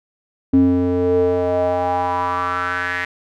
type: tone with band-pass filter sweep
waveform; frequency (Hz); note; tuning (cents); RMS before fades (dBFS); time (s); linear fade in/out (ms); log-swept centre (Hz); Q
square; 89.4; F2; +41; -18; 0.53-3.05; 5; 270 to 1900; 4.9
effects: none